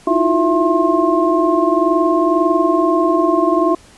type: tone cluster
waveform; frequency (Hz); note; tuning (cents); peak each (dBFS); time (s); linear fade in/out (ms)
sine; 313.4 / 335.1 / 355.6 / 667 / 1065; D#4 / E4 / F4 / E5 / C6; +13 / +29 / +31 / +20 / +30; -18; 0.07-3.75; 5
effects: pink hiss -45 dBFS RMS until 3.97 s + resampled to 24000 Hz